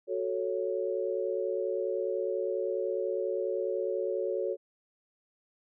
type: chord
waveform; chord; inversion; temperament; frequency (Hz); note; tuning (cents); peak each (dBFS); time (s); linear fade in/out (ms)
sine; F# minor; none; equal; 370 / 440 / 554.4; F#4 / A4 / C#5; 0 / 0 / 0; -33; 0.07-4.57; 50
effects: none